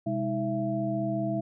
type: tone cluster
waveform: sine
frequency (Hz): 129.1 / 204.1 / 318.5 / 668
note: C3 / G#3 / D#4 / E5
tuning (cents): -23 / -30 / +41 / +23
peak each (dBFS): -33 / -32 / -32 / -31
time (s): 0.06-1.41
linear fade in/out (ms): 10
effects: none